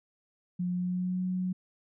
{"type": "tone with pitch glide", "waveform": "sine", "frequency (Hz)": [178.7, 183.62], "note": ["F3", "F#3"], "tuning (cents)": [40, -13], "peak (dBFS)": -28, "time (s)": [0.59, 1.53], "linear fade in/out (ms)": 10, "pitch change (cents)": 47, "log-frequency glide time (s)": [0.7, 1.23], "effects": []}